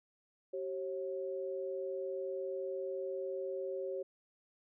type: tone pair together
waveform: sine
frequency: 382.9 / 542.9 Hz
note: G4 / C#5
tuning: -41 / -36 cents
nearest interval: tritone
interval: 605 cents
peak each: -39 / -39 dBFS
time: 0.53-4.03 s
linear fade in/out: 10 ms
effects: none